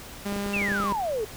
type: tone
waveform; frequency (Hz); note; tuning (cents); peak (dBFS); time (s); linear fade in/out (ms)
sawtooth; 201.5; G3; +48; -24; 0.25-0.93; 10
type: clicks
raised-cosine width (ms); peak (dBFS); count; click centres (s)
2; -22; 10; 0.325 / 0.363 / 0.463 / 0.565 / 0.617 / 0.685 / 0.718 / 0.802 / 0.839 / 0.922
type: exponential sweep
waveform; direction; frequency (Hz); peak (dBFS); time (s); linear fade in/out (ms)
sine; down; 2794 to 405.9; -25; 0.53-1.25; 10
effects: pink hiss -42 dBFS RMS until 1.36 s